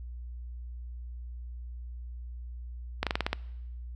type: slowing click train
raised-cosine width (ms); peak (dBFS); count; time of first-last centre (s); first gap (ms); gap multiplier
0.3; -11; 7; 3.03-3.33; 37; 1.12
effects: noise-tail reverb RT60 1.0 s tail -23 dB re dry + added 60 Hz sine -38 dBFS peak until 3.95 s